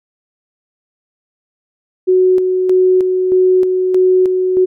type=tone with tremolo; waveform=sine; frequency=370 Hz; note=F#4; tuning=in tune; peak=-7 dBFS; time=2.07-4.66 s; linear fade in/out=20 ms; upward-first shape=square; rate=1.6 Hz; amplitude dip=40%; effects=none